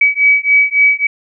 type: beating tone pair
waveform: sine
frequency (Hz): 2276 / 2279.6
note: C#7 / C#7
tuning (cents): +45 / +48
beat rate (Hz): 3.6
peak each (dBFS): -11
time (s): 0.01-1.07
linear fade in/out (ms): 5
effects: none